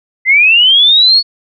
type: linear sweep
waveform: sine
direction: up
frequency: 2016 to 4435 Hz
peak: -4 dBFS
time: 0.25-1.23 s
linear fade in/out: 50 ms
effects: none